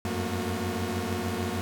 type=tone cluster; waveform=sawtooth; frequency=89.6 / 96.1 / 222.3 / 236.3 / 362.4 Hz; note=F2 / G2 / A3 / A#3 / F#4; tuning=+45 / -34 / +18 / +24 / -36 cents; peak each=-31 dBFS; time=0.05-1.61 s; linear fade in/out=0 ms; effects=none